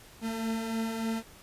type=beating tone pair; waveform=40% pulse; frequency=222.1 / 225.5 Hz; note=A3 / A3; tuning=+16 / +43 cents; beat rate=3.4 Hz; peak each=-38 / -30 dBFS; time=0.21-1.23 s; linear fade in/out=50 ms; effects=pink hiss -53 dBFS RMS until 1.42 s + resampled to 32000 Hz